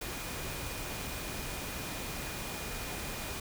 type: tone in noise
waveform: sine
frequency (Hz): 2442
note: D#7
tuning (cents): -33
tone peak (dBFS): -49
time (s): 0.01-3.4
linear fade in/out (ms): 5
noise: pink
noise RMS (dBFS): -39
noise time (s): 0.01-3.4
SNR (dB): -13
effects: none